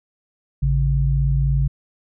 sine tone pair together, 55 / 138.59 Hz, A1 / C#3, 0 / 0 cents, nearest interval octave + major third, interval 1600 cents, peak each -18 dBFS, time 0.62-1.68 s, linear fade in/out 10 ms, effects none

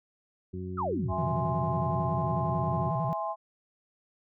harmonic tone, 92 Hz, F#2, 9 cents flat, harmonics 1 / 2 / 3 / 4, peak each -37 / -38 / -46 / -40 dBFS, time 0.53-2.9 s, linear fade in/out 10 ms
sine exponential sweep, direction down, 1444 to 67.7 Hz, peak -28 dBFS, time 0.77-1.14 s, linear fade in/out 20 ms
sine chord, E augmented, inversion none, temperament equal, 659.3 / 830.6 / 1046.5 Hz, E5 / G#5 / B#5, 0 / 0 / 0 cents, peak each -34 / -34 / -34 dBFS, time 1.08-3.36 s, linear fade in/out 50 ms
triangle tone with vibrato, 144.8 Hz, D3, 24 cents flat, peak -27 dBFS, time 1.18-3.13 s, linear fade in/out 0 ms, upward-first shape square, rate 11 Hz, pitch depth 210 cents each way
effects none

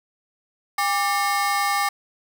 30% pulse ring-modulated tone, 991 Hz, B5, 6 cents sharp, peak -14 dBFS, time 0.78-1.89 s, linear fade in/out 5 ms, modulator 185 Hz, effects none

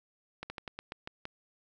slowing click train, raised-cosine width 0.3 ms, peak -23 dBFS, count 8, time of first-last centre 0.43-1.254 s, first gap 70 ms, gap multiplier 1.17, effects none

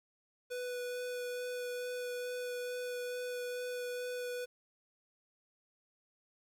square tone with vibrato, 493.9 Hz, B4, in tune, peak -38 dBFS, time 0.5-4.46 s, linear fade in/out 20 ms, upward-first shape sine, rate 2.3 Hz, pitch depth 8 cents each way, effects 11-bit

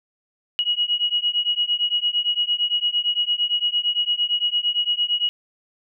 sine beating tone pair, 2900 / 2908.8 Hz, F#7 / F#7, -35 / -30 cents, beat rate 8.8 Hz, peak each -22 / -22 dBFS, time 0.59-5.29 s, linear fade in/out 0 ms, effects none

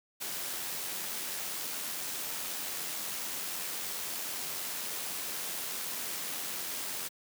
white noise with amplitude modulation, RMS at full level -36 dBFS, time 0.2-7.09 s, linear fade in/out 20 ms, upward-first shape sine, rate 89.5 Hz, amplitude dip 25%, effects high-pass 150 Hz 12 dB/octave

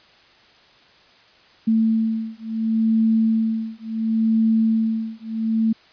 sine beating tone pair, 222.6 / 223.31 Hz, A3 / A3, +20 / +26 cents, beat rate 0.71 Hz, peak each -20 dBFS, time 1.67-5.73 s, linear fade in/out 10 ms, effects white hiss -52 dBFS RMS until 5.92 s + resampled to 11025 Hz

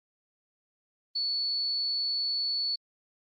sine tone, 4435 Hz, C#8, in tune, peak -27 dBFS, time 1.15-2.76 s, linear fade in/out 10 ms, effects Opus 32 kbps

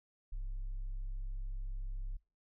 sine tone, 33.23 Hz, C1, 28 cents sharp, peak -34 dBFS, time 0.32-2.17 s, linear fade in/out 10 ms, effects noise-tail reverb RT60 0.3 s tail -25 dB re dry + tanh soft clip ceiling -36 dBFS

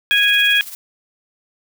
blue noise with tremolo, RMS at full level -30 dBFS, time 0.11-0.75 s, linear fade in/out 0 ms, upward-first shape triangle, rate 18 Hz, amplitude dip 70%
harmonic tone, 827 Hz, G#5, 8 cents flat, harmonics 2 / 3 / 4, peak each -16 / -16 / -16 dBFS, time 0.11-0.61 s, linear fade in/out 0 ms
effects none

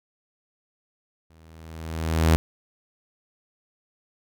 sawtooth tone with exponential growth, 80.6 Hz, E2, 38 cents flat, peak -10 dBFS, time 1.3-2.36 s, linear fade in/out 0 ms, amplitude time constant 230 ms, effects none

